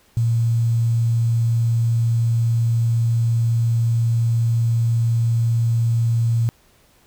sine tone with quantisation, 115.7 Hz, A#2, 13 cents flat, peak -15 dBFS, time 0.17-6.49 s, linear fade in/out 0 ms, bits 7, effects pink hiss -56 dBFS RMS until 7.06 s

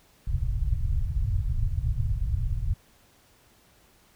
pink low-pass noise, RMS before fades -26 dBFS, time 0.27-2.74 s, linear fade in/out 5 ms, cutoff 130 Hz, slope 48 dB/octave, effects pink hiss -60 dBFS RMS until 4.15 s

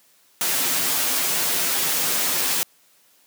white noise with comb filter, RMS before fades -22 dBFS, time 0.41-2.63 s, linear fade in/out 0 ms, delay 9.4 ms, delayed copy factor -0.6, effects white hiss -58 dBFS RMS until 3.26 s + high-pass 150 Hz 12 dB/octave

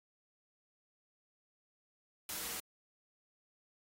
white noise with comb filter, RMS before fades -41 dBFS, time 2.29-2.6 s, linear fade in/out 2 ms, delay 7.6 ms, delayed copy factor -0.9, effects AAC 48 kbps

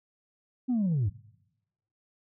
sine linear sweep, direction down, 261.6 to 88.4 Hz, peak -22 dBFS, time 0.68-1.1 s, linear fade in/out 20 ms, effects noise-tail reverb RT60 0.9 s tail -22 dB re dry + tanh soft clip ceiling -22 dBFS

